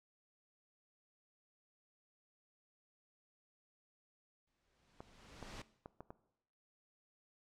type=noise with exponential growth; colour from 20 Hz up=pink; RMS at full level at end=-47 dBFS; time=4.47-5.62 s; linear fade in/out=5 ms; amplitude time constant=250 ms
type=clicks; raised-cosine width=1 ms; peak=-34 dBFS; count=5; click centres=5.005 / 5.427 / 5.859 / 6.006 / 6.105 s
effects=noise-tail reverb RT60 0.8 s tail -18 dB re dry + low-pass 6000 Hz 12 dB/octave